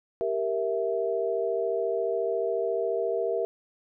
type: chord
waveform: sine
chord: E diminished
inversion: first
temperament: equal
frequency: 392 / 466.2 / 659.3 Hz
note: G4 / Bb4 / E5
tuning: 0 / 0 / 0 cents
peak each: -30 / -28 / -30 dBFS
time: 0.21-3.45 s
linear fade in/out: 0 ms
effects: none